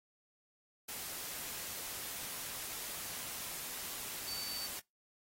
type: tone in noise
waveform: sine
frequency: 4551 Hz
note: C#8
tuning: 45 cents sharp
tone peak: -41 dBFS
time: 4.27-4.67 s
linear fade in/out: 10 ms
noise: white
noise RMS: -43 dBFS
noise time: 0.88-4.8 s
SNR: -1 dB
effects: noise-tail reverb RT60 0.2 s tail -24 dB re dry + AAC 48 kbps